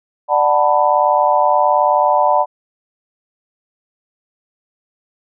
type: chord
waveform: sine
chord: B minor seventh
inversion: first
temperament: just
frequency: 592.7 / 740.8 / 889 / 987.8 Hz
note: D5 / F#5 / A5 / B5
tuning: +16 / +2 / +18 / 0 cents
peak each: -16 dBFS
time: 0.28-2.46 s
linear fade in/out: 50 ms
effects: none